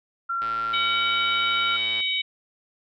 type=tone with pitch glide; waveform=sine; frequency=1369 to 1382.5 Hz; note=F6 to F6; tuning=-35 to -18 cents; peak=-24 dBFS; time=0.29-1.77 s; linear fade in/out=10 ms; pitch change=+17 cents; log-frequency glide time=0.52-1.02 s
type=click train; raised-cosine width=0.3 ms; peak=-22 dBFS; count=180; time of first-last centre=0.42-2.004 s; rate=113 Hz
type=harmonic tone; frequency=756 Hz; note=F#5; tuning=37 cents sharp; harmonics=3 / 4 / 5; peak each=-27 / -27 / -27 dBFS; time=0.73-2.22 s; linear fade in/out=10 ms
effects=none